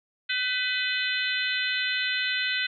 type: harmonic tone with a mistuned harmonic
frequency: 506 Hz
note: B4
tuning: 42 cents sharp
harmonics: 3 / 4 / 5 / 6 / 7 / 8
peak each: -30 / -31 / -32 / -33 / -33 / -34 dBFS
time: 0.29-2.67 s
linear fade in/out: 10 ms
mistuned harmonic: 4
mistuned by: -31 cents
effects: none